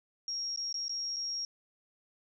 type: tone with dropouts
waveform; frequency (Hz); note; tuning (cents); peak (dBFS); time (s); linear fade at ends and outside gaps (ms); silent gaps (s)
sine; 5588; F8; 0; -33; 0.28-1.45; 1; 0.561-0.574 / 0.727-0.742 / 0.882-0.894 / 1.162-1.166
effects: none